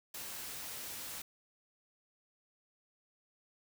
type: noise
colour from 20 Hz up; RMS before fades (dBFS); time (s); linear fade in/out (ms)
white; -44; 0.14-1.22; 5
effects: none